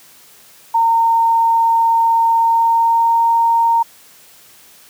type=tone with pitch glide; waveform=sine; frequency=916 to 923.4 Hz; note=A#5 to A#5; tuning=-31 to -17 cents; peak=-10 dBFS; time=0.74-3.83 s; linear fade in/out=10 ms; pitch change=+14 cents; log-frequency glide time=2.38-3.23 s; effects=white hiss -45 dBFS RMS until 4.89 s + high-pass 80 Hz 12 dB/octave